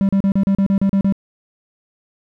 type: tone bursts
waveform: triangle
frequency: 196 Hz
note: G3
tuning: in tune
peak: -10 dBFS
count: 10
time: 0.01-1.124 s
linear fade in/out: 0 ms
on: 79 ms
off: 36 ms
effects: none